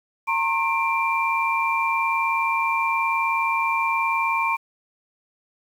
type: tone cluster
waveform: sine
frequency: 915 / 1074 / 2363 Hz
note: A#5 / C6 / D7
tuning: -32 / +45 / +10 cents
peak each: -24 dBFS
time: 0.27-4.57 s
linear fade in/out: 20 ms
effects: 8-bit